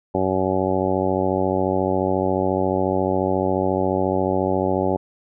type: harmonic tone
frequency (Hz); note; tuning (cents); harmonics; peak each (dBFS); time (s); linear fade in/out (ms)
94.2; F#2; +32; 1 / 2 / 3 / 4 / 5 / 6 / 7 / 8 / 9; -29 / -27 / -26 / -24 / -28 / -25 / -30 / -29 / -28; 0.14-4.97; 10
effects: none